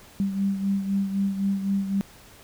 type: beating tone pair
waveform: sine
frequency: 196 / 199.9 Hz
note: G3 / G3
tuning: 0 / +34 cents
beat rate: 3.9 Hz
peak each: -23 / -30 dBFS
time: 0.2-2.01 s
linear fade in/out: 0 ms
effects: pink hiss -50 dBFS RMS until 2.43 s